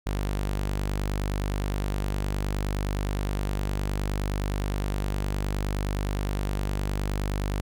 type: tone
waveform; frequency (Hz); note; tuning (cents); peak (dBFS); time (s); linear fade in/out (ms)
sawtooth; 49.67; G1; +24; -22; 0.06-7.61; 10
effects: none